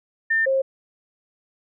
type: tone pair in turn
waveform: sine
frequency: 1800 / 535.1 Hz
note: A6 / C5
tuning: +39 / +39 cents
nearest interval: octave + major sixth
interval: 2100 cents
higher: first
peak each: -17 dBFS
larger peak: neither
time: 0.3-0.46 / 0.46-0.62 s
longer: neither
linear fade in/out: 10 ms
effects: none